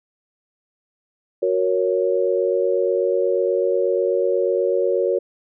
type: chord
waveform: sine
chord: F# major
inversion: none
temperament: equal with one note detuned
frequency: 368.1 / 466.2 / 554.4 Hz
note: F#4 / A#4 / C#5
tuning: -9 / 0 / 0 cents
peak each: -21 dBFS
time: 1.42-5.19 s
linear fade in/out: 10 ms
effects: none